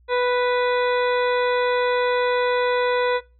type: harmonic tone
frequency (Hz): 493.7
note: B4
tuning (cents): -1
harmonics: 1 / 2 / 3 / 4 / 5 / 7 / 8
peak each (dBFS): -19 / -25 / -29 / -31 / -33 / -36 / -37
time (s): 0.08-3.21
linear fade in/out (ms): 50
effects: noise-tail reverb RT60 0.3 s tail -22 dB re dry + added 60 Hz sine -52 dBFS peak until 3.39 s